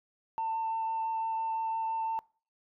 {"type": "tone with vibrato", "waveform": "sine", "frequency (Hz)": 896, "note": "A5", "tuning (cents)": 31, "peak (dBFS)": -28, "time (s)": [0.38, 2.19], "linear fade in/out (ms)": 0, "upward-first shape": "triangle", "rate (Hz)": 5.9, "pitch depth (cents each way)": 11, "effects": ["noise-tail reverb RT60 0.4 s tail -24 dB re dry", "tanh soft clip ceiling -26 dBFS"]}